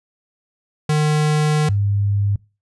square / sine tone pair in turn, 151.8 / 101.11 Hz, D#3 / G#2, -42 / -46 cents, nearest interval perfect fifth, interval 704 cents, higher first, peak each -15 dBFS, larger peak neither, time 0.89-1.69 / 1.69-2.36 s, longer first, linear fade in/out 5 ms, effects noise-tail reverb RT60 0.3 s tail -23 dB re dry + resampled to 24000 Hz

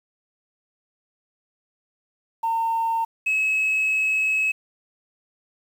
sine tone pair in turn, 910 / 2574 Hz, A#5 / E7, -42 / -42 cents, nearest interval octave + tritone, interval 1800 cents, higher second, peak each -19 / -17 dBFS, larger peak second, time 2.43-3.05 / 3.26-4.52 s, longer second, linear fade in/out 10 ms, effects tanh soft clip ceiling -17 dBFS + 8-bit

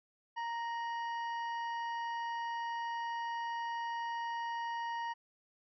harmonic tone with a mistuned harmonic, 932.3 Hz, A#5, in tune, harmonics 1 / 2 / 3 / 5 / 6, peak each -36 / -44 / -52 / -59 / -62 dBFS, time 0.36-5.14 s, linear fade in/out 20 ms, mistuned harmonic 3, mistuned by +66 cents, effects none

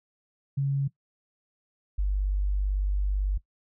sine tone pair in turn, 138.59 / 49 Hz, C#3 / G1, 0 / 0 cents, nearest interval octave + tritone, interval 1800 cents, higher first, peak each -23 dBFS, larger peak neither, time 0.57-0.88 / 1.98-3.38 s, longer second, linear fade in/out 10 ms, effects noise-tail reverb RT60 0.1 s tail -18 dB re dry

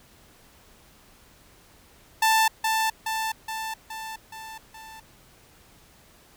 sawtooth tone with echo, 885 Hz, A5, 10 cents sharp, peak -14 dBFS, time 2.22-2.48 s, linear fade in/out 5 ms, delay 420 ms, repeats 6, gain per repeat -4 dB, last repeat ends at 5 s, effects pink hiss -55 dBFS RMS until 6.36 s

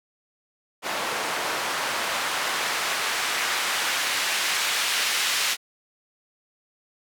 white noise with band-pass filter sweep, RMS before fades -26 dBFS, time 0.82-5.57 s, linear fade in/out 50 ms, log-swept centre 830 to 2600 Hz, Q 0.72, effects none

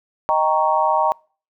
sine chord, Eb dominant seventh, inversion none, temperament equal, 622.3 / 784 / 932.3 / 1108.7 Hz, Eb5 / G5 / Bb5 / Db6, 0 / 0 / 0 / 0 cents, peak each -21 / -21 / -18 / -22 dBFS, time 0.29-1.12 s, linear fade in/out 0 ms, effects noise-tail reverb RT60 0.4 s tail -26 dB re dry

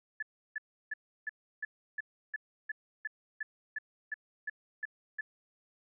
sine tone bursts, 1728 Hz, A6, 32 cents flat, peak -33 dBFS, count 15, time 0.2-5.21 s, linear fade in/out 5 ms, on 26 ms, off 330 ms, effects none

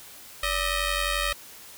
10% pulse ring-modulated tone, 622.3 Hz, D#5, in tune, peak -13 dBFS, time 0.43-1.33 s, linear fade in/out 5 ms, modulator 668 Hz, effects white hiss -46 dBFS RMS until 1.77 s

